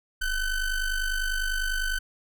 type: ring-modulated tone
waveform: square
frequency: 768 Hz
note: G5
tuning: 36 cents flat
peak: -23 dBFS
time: 0.21-1.99 s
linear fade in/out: 10 ms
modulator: 743 Hz
effects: none